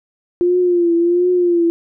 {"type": "tone with vibrato", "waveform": "sine", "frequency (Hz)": 349.2, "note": "F4", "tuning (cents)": 0, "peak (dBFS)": -11, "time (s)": [0.41, 1.7], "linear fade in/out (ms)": 0, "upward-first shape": "triangle", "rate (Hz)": 1.4, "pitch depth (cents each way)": 68, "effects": []}